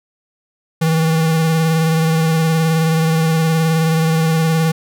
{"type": "tone with vibrato", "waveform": "square", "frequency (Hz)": 161.3, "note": "E3", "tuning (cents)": -37, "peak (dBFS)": -13, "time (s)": [0.81, 4.72], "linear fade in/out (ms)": 10, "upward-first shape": "sine", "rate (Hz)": 19, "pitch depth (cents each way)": 28, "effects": []}